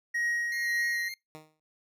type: tone with tremolo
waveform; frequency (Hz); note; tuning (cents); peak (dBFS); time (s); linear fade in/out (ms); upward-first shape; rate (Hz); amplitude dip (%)
triangle; 1888; A#6; +22; -24; 0.14-1.09; 10; triangle; 1.9; 45
type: tone with vibrato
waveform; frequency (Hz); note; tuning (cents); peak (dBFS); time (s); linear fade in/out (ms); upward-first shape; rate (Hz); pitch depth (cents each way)
25% pulse; 2096; C7; +2; -33; 0.52-1.14; 2; sine; 3.5; 27
type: tone with exponential decay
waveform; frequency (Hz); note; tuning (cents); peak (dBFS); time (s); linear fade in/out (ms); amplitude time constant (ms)
10% pulse; 155.56; D#3; 0; -33; 1.35-1.6; 0; 54
effects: noise-tail reverb RT60 0.2 s tail -26 dB re dry